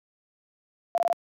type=tone bursts; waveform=sine; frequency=686 Hz; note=F5; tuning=31 cents flat; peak=-20 dBFS; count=4; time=0.95-1.128 s; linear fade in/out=0 ms; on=28 ms; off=22 ms; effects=high-pass 300 Hz 12 dB/octave